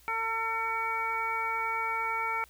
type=harmonic tone; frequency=451.1 Hz; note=A4; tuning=43 cents sharp; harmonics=1 / 2 / 3 / 4 / 5; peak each=-43 / -33 / -33 / -45 / -33 dBFS; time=0.08-2.44 s; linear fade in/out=0 ms; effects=added 60 Hz sine -60 dBFS peak until 2.49 s + white hiss -60 dBFS RMS until 2.49 s